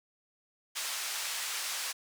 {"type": "band-pass noise", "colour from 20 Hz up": "white", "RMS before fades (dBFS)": -36, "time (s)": [0.75, 1.93], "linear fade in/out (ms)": 20, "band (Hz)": [940, 8100], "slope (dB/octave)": 12, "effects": []}